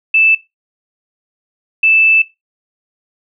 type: tone bursts at uneven times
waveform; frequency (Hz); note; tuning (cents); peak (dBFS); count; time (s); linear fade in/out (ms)
sine; 2637; E7; 0; -7; 2; 0.14-0.35 / 1.83-2.22; 5
effects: noise-tail reverb RT60 0.2 s tail -17 dB re dry